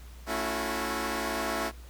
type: chord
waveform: 10% pulse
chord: F# minor seventh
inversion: first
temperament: equal with one note detuned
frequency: 220 / 277.2 / 329.6 / 362 Hz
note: A3 / C#4 / E4 / F#4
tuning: 0 / 0 / 0 / -38 cents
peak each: -27 dBFS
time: 0.26-1.72 s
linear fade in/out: 50 ms
effects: added 60 Hz sine -44 dBFS peak until 1.89 s + pink hiss -55 dBFS RMS until 1.89 s